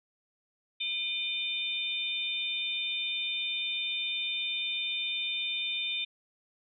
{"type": "tone cluster", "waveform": "sine", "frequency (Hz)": [2431, 3043, 3606], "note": ["D#7", "F#7", "A7"], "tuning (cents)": [-41, 48, 42], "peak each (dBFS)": [-35, -39, -32], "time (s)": [0.8, 6.05], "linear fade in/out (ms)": 10, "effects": []}